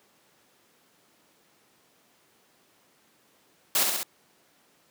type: noise with echo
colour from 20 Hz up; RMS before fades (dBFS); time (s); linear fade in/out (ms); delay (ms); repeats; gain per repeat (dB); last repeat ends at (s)
white; -23; 3.75-3.83; 2; 67; 3; -3; 4.031
effects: pink hiss -63 dBFS RMS until 4.9 s + high-pass 200 Hz 12 dB/octave